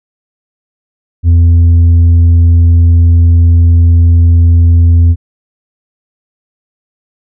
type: tone with tanh clipping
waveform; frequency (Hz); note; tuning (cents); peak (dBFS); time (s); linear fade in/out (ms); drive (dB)
triangle; 84.5; E2; +43; -3; 1.23-5.16; 50; 8
effects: none